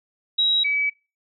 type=tone pair in turn; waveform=sine; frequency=3845 / 2286 Hz; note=B7 / D7; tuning=-47 / -47 cents; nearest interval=major sixth; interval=900 cents; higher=first; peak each=-16 / -19 dBFS; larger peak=first; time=0.38-0.64 / 0.64-0.9 s; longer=neither; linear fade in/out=10 ms; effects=noise-tail reverb RT60 0.3 s tail -24 dB re dry